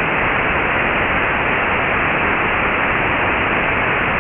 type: low-pass noise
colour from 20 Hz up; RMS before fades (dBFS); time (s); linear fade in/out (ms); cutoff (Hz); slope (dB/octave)
white; -17; 0-4.19; 0; 2700; 96
effects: none